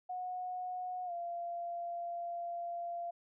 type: tone with pitch glide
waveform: sine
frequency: 730 to 690.2 Hz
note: F#5 to F5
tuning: -24 to -21 cents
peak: -37 dBFS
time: 0.09-3.11 s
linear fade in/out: 10 ms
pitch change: -97 cents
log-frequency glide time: 1.05-1.12 s
effects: none

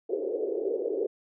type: band-pass noise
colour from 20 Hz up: white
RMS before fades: -30 dBFS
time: 0.09-1.07 s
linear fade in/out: 10 ms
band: 370 to 480 Hz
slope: 48 dB/octave
effects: none

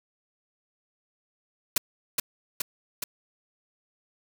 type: noise with echo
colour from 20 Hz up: white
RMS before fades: -22 dBFS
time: 1.76-1.78 s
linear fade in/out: 5 ms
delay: 420 ms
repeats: 3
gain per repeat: -3 dB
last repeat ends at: 3.04 s
effects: none

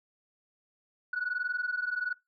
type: tone pair together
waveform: sine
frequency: 1458.8 / 1480 Hz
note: F#6 / F#6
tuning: -25 / 0 cents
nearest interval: unison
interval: 25 cents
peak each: -33 / -31 dBFS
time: 1.13-2.13 s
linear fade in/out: 5 ms
effects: noise-tail reverb RT60 0.2 s tail -22 dB re dry + tanh soft clip ceiling -24 dBFS

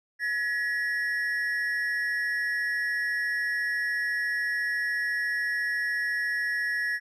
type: ring-modulated tone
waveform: triangle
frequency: 1800 Hz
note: A6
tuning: 39 cents sharp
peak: -21 dBFS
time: 0.19-7 s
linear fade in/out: 50 ms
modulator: 117 Hz
effects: none

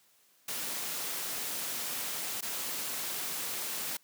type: noise with dropouts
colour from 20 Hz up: white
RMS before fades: -36 dBFS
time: 0.48-3.97 s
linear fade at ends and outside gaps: 5 ms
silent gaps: 2.409-2.425 s
effects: white hiss -66 dBFS RMS until 4.03 s + high-pass 150 Hz 12 dB/octave

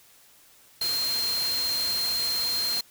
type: tone in noise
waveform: sine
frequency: 4186 Hz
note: C8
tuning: in tune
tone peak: -25 dBFS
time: 0.81-2.81 s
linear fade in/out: 5 ms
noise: white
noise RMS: -33 dBFS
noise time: 0.81-2.81 s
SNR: +5 dB
effects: white hiss -56 dBFS RMS until 2.9 s

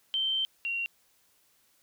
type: tone pair in turn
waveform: sine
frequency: 3117 / 2752 Hz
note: G7 / F7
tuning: -11 / -26 cents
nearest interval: major second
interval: 215 cents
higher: first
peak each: -26 / -29 dBFS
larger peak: first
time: 0.14-0.45 / 0.65-0.86 s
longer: first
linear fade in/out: 0 ms
effects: white hiss -67 dBFS RMS until 1.82 s

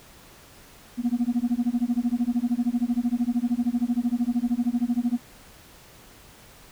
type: tone with tremolo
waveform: sine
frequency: 240.6 Hz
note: B3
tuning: 45 cents flat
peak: -16 dBFS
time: 0.97-5.2 s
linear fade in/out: 50 ms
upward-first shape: sine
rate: 13 Hz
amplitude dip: 100%
effects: tanh soft clip ceiling -17 dBFS + pink hiss -50 dBFS RMS until 6.71 s

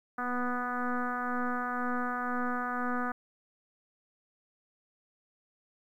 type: tone with frequency modulation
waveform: sine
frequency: 740 Hz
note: F#5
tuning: in tune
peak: -29 dBFS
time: 0.18-3.12 s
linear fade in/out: 5 ms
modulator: 247 Hz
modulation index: 3.3
effects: 11-bit

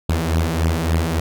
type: beating tone pair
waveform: sawtooth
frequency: 80.1 / 83.6 Hz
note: E2 / E2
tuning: -49 / +25 cents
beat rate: 3.5 Hz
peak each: -15 / -17 dBFS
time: 0.09-1.2 s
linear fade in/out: 5 ms
effects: none

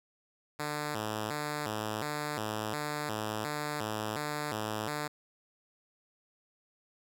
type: tone with vibrato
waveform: 5% pulse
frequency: 126.7 Hz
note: B2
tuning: 45 cents sharp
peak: -22 dBFS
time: 0.59-5.08 s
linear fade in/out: 10 ms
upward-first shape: square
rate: 1.4 Hz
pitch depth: 280 cents each way
effects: none

